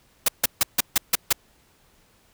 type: noise bursts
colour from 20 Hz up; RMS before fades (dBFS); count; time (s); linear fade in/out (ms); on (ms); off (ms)
white; -18; 7; 0.26-1.328; 5; 24; 150
effects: pink hiss -60 dBFS RMS until 2.33 s